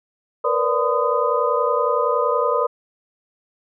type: tone cluster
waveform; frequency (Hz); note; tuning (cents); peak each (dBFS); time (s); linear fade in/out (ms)
sine; 467.3 / 498 / 582 / 1016 / 1240; A#4 / B4 / D5 / B5 / D#6; +4 / +14 / -16 / +49 / -6; -23; 0.44-2.67; 10
effects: none